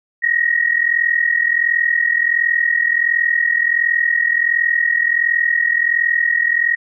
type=tone pair together; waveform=sine; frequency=1864.7 / 1906.1 Hz; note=A#6 / A#6; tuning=0 / +38 cents; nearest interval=unison; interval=38 cents; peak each=-16 dBFS; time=0.22-6.76 s; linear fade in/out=20 ms; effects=none